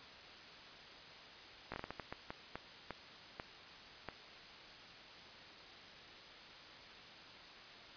slowing click train, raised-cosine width 0.5 ms, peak -27 dBFS, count 13, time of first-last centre 1.72-4.087 s, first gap 17 ms, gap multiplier 1.4, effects white hiss -54 dBFS RMS until 7.96 s + resampled to 11025 Hz

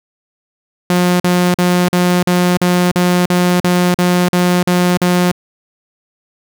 sawtooth tone bursts, 178.4 Hz, F3, 37 cents sharp, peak -6 dBFS, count 13, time 0.9-5.316 s, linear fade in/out 2 ms, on 300 ms, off 43 ms, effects none

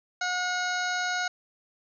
harmonic tone with a mistuned harmonic, 724 Hz, F#5, 38 cents flat, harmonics 1 / 2 / 3 / 4 / 5 / 6 / 7 / 8 / 9, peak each -32 / -29 / -38 / -43 / -38 / -39 / -42 / -48 / -39 dBFS, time 0.21-1.28 s, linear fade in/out 5 ms, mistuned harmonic 5, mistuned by +100 cents, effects none

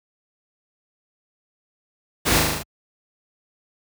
pink noise with echo, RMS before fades -19 dBFS, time 2.25-2.4 s, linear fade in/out 20 ms, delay 39 ms, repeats 6, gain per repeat -2 dB, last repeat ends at 2.634 s, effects high-pass 60 Hz 12 dB/octave

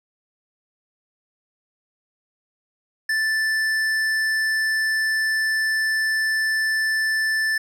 sine tone with tanh clipping, 1760 Hz, A6, in tune, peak -21 dBFS, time 3.09-7.58 s, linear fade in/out 5 ms, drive 13 dB, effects none

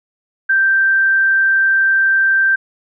sine tone, 1568 Hz, G6, in tune, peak -10 dBFS, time 0.49-2.56 s, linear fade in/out 10 ms, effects none

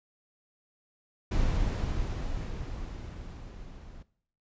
brown noise with level ramp, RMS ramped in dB -26 to -47 dBFS, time 1.31-4.03 s, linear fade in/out 10 ms, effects noise-tail reverb RT60 0.6 s tail -19 dB re dry + resampled to 16000 Hz

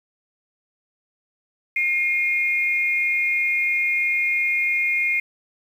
sine tone pair together, 2129 / 2452 Hz, C7 / D#7, +30 / -26 cents, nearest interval major second, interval 244 cents, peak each -20 / -23 dBFS, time 1.76-5.2 s, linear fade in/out 5 ms, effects 8-bit

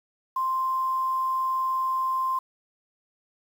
sine tone with quantisation, 1046.5 Hz, C6, in tune, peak -23 dBFS, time 0.36-2.39 s, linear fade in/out 5 ms, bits 8, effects none

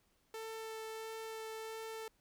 sawtooth tone with vibrato, 443.5 Hz, A4, 14 cents sharp, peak -39 dBFS, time 0.34-2.08 s, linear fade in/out 2 ms, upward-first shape sine, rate 1.5 Hz, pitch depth 8 cents each way, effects pink hiss -75 dBFS RMS until 2.2 s

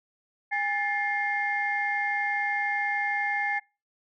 sine tone cluster, 816 / 1747 / 2122 Hz, G#5 / A6 / C7, -31 / -13 / +24 cents, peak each -29 dBFS, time 0.51-3.6 s, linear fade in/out 20 ms, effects noise-tail reverb RT60 0.3 s tail -25 dB re dry + tanh soft clip ceiling -15 dBFS

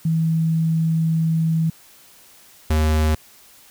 sine / square tone pair in turn, 162 / 77.63 Hz, E3 / D#2, -30 / -3 cents, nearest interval octave + minor second, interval 1273 cents, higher first, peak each -16 dBFS, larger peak neither, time 0.05-1.7 / 2.7-3.15 s, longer first, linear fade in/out 5 ms, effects white hiss -49 dBFS RMS until 3.7 s

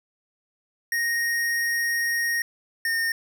square tone pair in turn, 1864.7 / 1830.5 Hz, A#6 / A#6, 0 / -32 cents, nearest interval unison, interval 32 cents, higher first, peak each -23 dBFS, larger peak neither, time 0.92-2.42 / 2.85-3.12 s, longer first, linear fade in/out 2 ms, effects none

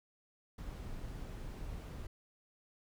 brown noise, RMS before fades -44 dBFS, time 0.58-2.07 s, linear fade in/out 5 ms, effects none

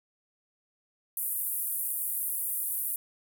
white band-pass noise, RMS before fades -32 dBFS, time 1.17-2.96 s, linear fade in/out 2 ms, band 9600 to 16000 Hz, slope 48 dB/octave, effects none

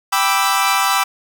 sawtooth chord, E minor seventh, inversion first, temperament equal, 784 / 987.8 / 1174.7 / 1318.5 Hz, G5 / B5 / D6 / E6, 0 / 0 / 0 / 0 cents, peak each -16 dBFS, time 0.12-1.04 s, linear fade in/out 10 ms, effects none

